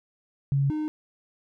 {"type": "tone pair in turn", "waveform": ["sine", "triangle"], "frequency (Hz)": [138.9, 306.6], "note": ["C#3", "D#4"], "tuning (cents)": [4, -25], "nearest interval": "octave + major second", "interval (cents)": 1371, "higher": "second", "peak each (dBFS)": [-20, -24], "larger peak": "first", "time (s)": [[0.52, 0.7], [0.7, 0.88]], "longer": "neither", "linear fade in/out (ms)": 0, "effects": []}